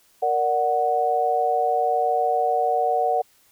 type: chord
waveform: sine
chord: Bb augmented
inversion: none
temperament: equal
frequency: 466.2 / 587.3 / 740 Hz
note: Bb4 / D5 / F#5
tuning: 0 / 0 / 0 cents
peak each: -25 / -26 / -20 dBFS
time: 0.22-3.22 s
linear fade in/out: 10 ms
effects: white hiss -59 dBFS RMS until 3.51 s